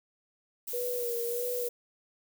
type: noise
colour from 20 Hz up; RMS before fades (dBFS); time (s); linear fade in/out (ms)
violet; -37; 0.67-1.69; 10
type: tone with vibrato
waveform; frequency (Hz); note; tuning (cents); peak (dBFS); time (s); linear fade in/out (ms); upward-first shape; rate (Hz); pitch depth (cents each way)
sine; 480.8; B4; -46; -31; 0.73-1.69; 10; sine; 1.6; 41
effects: none